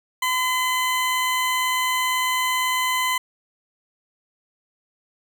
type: tone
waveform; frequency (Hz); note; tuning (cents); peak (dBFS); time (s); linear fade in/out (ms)
20% pulse; 1018; C6; -48; -15; 0.22-3.18; 5
effects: none